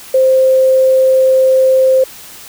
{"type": "tone", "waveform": "sine", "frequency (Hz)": 523.3, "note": "C5", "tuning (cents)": 0, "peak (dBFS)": -6, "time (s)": [0.14, 2.04], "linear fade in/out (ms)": 5, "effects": ["white hiss -34 dBFS RMS until 2.48 s"]}